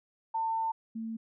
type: tone pair in turn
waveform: sine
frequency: 898 / 224.5 Hz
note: A5 / A3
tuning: +35 / +35 cents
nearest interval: 2 octaves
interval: 2400 cents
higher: first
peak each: -28 / -34 dBFS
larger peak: first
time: 0.34-0.72 / 0.95-1.17 s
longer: first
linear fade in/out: 10 ms
effects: none